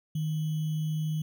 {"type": "tone with sample-and-hold", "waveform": "sine", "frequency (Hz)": 155.56, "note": "D#3", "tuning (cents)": 0, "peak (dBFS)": -27, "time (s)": [0.15, 1.22], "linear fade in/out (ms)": 5, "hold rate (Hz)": 3150, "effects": []}